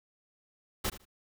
pink noise with echo, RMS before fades -31 dBFS, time 0.84-0.9 s, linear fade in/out 10 ms, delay 77 ms, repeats 2, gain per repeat -15 dB, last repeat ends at 1.054 s, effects none

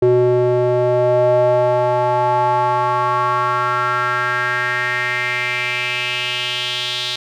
square tone with band-pass filter sweep, 123.47 Hz, B2, in tune, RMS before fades -17 dBFS, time 0.02-7.16 s, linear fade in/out 5 ms, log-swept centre 410 to 3700 Hz, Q 4.1, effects none

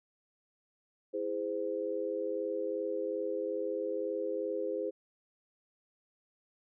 sine chord, E augmented, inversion none, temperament just, 329.6 / 412 / 515 Hz, E4 / G#4 / B#4, 0 / -14 / -28 cents, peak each -39 / -36 / -35 dBFS, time 1.13-4.91 s, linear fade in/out 20 ms, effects none

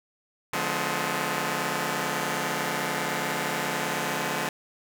5% pulse chord, D diminished seventh, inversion none, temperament just, 146.83 / 176.2 / 211.4 / 253.7 Hz, D3 / F3 / Ab3 / Cb4, 0 / +16 / +31 / +47 cents, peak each -21 dBFS, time 0.53-4.49 s, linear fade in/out 2 ms, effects none

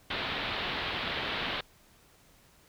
white low-pass noise, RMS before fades -34 dBFS, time 0.1-1.61 s, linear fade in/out 5 ms, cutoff 3900 Hz, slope 48 dB/octave, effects pink hiss -61 dBFS RMS until 2.68 s

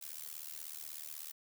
blue noise with amplitude modulation, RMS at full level -42 dBFS, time 0.01-1.32 s, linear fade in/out 10 ms, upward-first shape sine, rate 76.3 Hz, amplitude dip 100%, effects none

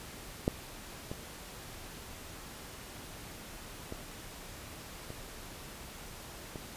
clicks, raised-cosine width 2 ms, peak -13 / -25 / -25 / -29 / -27 dBFS, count 5, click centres 0.479 / 1.115 / 3.924 / 5.104 / 6.558 s, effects pink hiss -47 dBFS RMS until 6.76 s + resampled to 32000 Hz

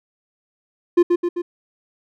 triangle tone with echo, 349.1 Hz, F4, 1 cent flat, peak -7 dBFS, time 0.97-1.03 s, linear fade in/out 10 ms, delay 130 ms, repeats 3, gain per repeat -4 dB, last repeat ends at 1.42 s, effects none

